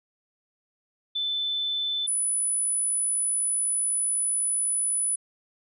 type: tone pair in turn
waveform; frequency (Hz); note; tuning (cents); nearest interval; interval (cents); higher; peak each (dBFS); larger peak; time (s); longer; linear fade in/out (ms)
sine; 3520 / 9956; A7 / D#9; 0 / 0; octave + tritone; 1800; second; -25 / -23; second; 1.15-2.07 / 2.07-5.16; second; 10
effects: none